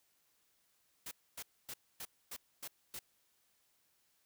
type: noise bursts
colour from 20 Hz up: white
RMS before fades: -45 dBFS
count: 7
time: 1.06-2.991 s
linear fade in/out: 5 ms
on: 53 ms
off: 260 ms
effects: white hiss -75 dBFS RMS until 4.25 s